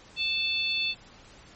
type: harmonic tone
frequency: 880 Hz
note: A5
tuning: in tune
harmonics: 3 / 4 / 5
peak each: -28 / -30 / -32 dBFS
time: 0.16-0.95 s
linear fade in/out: 50 ms
effects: pink hiss -52 dBFS RMS until 1.55 s + MP3 32 kbps